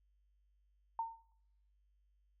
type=tone with exponential decay; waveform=sine; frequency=910 Hz; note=A#5; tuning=42 cents flat; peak=-32 dBFS; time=0.99-1.32 s; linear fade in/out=2 ms; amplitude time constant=71 ms; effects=noise-tail reverb RT60 0.7 s tail -19 dB re dry + added 50 Hz sine -70 dBFS peak until 2.4 s